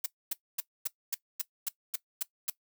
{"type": "noise bursts", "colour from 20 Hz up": "blue", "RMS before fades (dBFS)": -31, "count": 10, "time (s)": [0.04, 2.5], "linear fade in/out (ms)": 5, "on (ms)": 21, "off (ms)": 250, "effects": ["noise-tail reverb RT60 0.1 s tail -18 dB re dry"]}